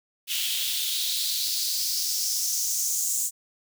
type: noise with high-pass filter sweep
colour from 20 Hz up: white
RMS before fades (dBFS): -27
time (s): 0.27-3.31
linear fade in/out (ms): 50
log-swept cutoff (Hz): 3000 to 7300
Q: 3.7
effects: none